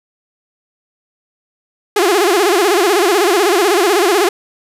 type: tone with vibrato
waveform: sawtooth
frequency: 379.7 Hz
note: F#4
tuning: 45 cents sharp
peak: -6 dBFS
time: 1.96-4.29 s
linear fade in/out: 5 ms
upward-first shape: sine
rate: 16 Hz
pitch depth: 200 cents each way
effects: resampled to 32000 Hz + 7-bit